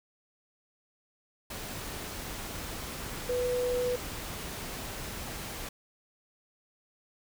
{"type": "tone in noise", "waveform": "sine", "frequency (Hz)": 494.7, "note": "B4", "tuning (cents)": 3, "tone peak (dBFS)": -27, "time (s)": [3.29, 3.96], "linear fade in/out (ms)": 5, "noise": "pink", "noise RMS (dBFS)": -39, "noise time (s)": [1.5, 5.69], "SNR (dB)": 9, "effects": []}